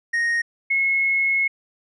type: tone pair in turn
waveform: triangle / sine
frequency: 1864.7 / 2176 Hz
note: A#6 / C#7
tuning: 0 / -33 cents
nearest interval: minor third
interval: 267 cents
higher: second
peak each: -17 dBFS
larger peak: neither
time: 0.13-0.42 / 0.7-1.48 s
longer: second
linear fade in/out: 10 ms
effects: resampled to 24000 Hz